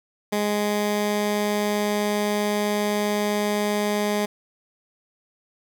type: tone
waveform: 15% pulse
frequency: 207.7 Hz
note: G#3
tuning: in tune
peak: -15 dBFS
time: 0.32-4.26 s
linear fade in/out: 10 ms
effects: none

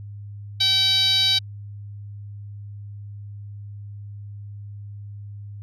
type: tone with band-pass filter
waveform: 10% pulse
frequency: 768 Hz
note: G5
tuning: 36 cents flat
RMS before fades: -19 dBFS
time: 0.6-1.39 s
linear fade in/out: 10 ms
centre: 4100 Hz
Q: 5.4
effects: added 102 Hz sine -34 dBFS peak until 5.62 s

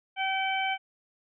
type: harmonic tone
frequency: 769 Hz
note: G5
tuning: 33 cents flat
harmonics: 1 / 2 / 3 / 4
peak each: -29 / -35 / -31 / -35 dBFS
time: 0.16-0.78 s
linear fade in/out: 50 ms
effects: none

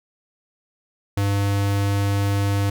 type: tone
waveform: square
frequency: 100.1 Hz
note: G2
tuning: 37 cents sharp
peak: -19 dBFS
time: 1.17-2.7 s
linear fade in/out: 5 ms
effects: none

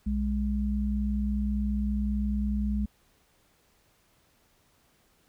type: tone pair together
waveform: sine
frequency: 61.74 / 207 Hz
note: B1 / G#3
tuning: 0 / -5 cents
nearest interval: octave + major sixth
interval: 2095 cents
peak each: -28 dBFS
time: 0.06-2.86 s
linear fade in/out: 10 ms
effects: pink hiss -66 dBFS RMS until 5.28 s

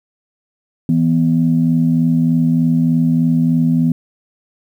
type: tone pair together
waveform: sine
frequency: 163.6 / 246.9 Hz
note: E3 / B3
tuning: -13 / 0 cents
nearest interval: perfect fifth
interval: 713 cents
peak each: -13 dBFS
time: 0.89-3.92 s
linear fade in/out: 2 ms
effects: tanh soft clip ceiling -3 dBFS + 8-bit

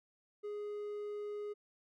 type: tone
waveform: triangle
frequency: 415.3 Hz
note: G#4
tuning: in tune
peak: -37 dBFS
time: 0.43-1.54 s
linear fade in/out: 20 ms
effects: none

